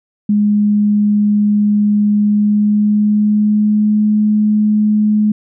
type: tone with pitch glide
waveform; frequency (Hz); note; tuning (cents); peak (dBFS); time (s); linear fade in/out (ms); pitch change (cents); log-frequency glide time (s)
sine; 207.7 to 211.7; G#3 to G#3; 0 to +33; -9; 0.29-5.32; 5; +33; 2.16-4.06
effects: none